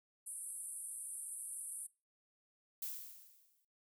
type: band-pass noise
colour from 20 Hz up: pink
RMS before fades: -46 dBFS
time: 0.26-1.87 s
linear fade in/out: 10 ms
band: 8700 to 11000 Hz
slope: 96 dB/octave
type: noise with exponential decay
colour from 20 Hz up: violet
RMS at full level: -40 dBFS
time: 2.82-3.65 s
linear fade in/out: 5 ms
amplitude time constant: 180 ms
effects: noise-tail reverb RT60 0.3 s tail -22 dB re dry